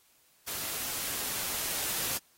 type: noise with level ramp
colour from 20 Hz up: white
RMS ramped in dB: -36 to -32 dBFS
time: 0.47-2.18 s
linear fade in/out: 10 ms
effects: white hiss -65 dBFS RMS until 2.37 s + AAC 48 kbps